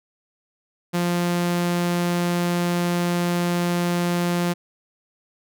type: tone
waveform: sawtooth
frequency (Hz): 174.61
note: F3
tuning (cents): 0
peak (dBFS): -16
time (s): 0.93-4.54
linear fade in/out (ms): 20
effects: none